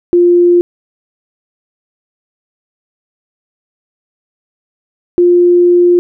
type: tone pair in turn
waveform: sine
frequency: 350.1 / 352 Hz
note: F4 / F4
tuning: +4 / +14 cents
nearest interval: unison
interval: 10 cents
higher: second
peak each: -4 dBFS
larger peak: neither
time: 0.13-0.61 / 5.18-5.99 s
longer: second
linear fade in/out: 0 ms
effects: none